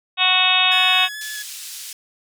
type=harmonic tone; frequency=369.4 Hz; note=F#4; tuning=3 cents flat; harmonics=2 / 3 / 4 / 5 / 6 / 7 / 8 / 9 / 10; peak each=-24 / -24 / -28 / -30 / -27 / -18 / -24 / -22 / -19 dBFS; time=0.17-1.09 s; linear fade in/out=50 ms
type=tone with vibrato; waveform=sawtooth; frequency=1702 Hz; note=G#6; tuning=42 cents sharp; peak=-26 dBFS; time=0.71-1.43 s; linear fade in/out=10 ms; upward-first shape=square; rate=2.3 Hz; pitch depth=15 cents each way
type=band-pass noise; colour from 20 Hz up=white; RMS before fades=-34 dBFS; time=1.21-1.93 s; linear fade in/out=2 ms; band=3000 to 10000 Hz; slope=12 dB/octave
effects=none